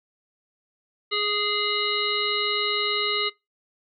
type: harmonic tone with a mistuned harmonic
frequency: 415.3 Hz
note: G#4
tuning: in tune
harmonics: 1 / 3 / 5 / 7 / 9 / 10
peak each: -30 / -30 / -30 / -30 / -30 / -30 dBFS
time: 1.11-3.3 s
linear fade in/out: 20 ms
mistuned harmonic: 9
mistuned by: +24 cents
effects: noise-tail reverb RT60 0.2 s tail -20 dB re dry